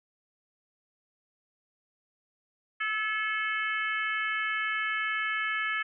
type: harmonic tone with a mistuned harmonic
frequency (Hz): 436.2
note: A4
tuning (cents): -15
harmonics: 3 / 4 / 5 / 6 / 7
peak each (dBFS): -34 / -31 / -33 / -40 / -41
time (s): 2.8-5.83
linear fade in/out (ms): 10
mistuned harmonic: 4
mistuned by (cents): -32
effects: none